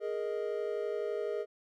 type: chord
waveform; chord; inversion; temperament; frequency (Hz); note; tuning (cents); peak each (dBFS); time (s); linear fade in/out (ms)
triangle; Ab suspended second; none; just; 415.3 / 467.2 / 623; Ab4 / Bb4 / Eb5; 0 / +4 / +2; -33 / -35 / -37; 0-1.46; 50
effects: none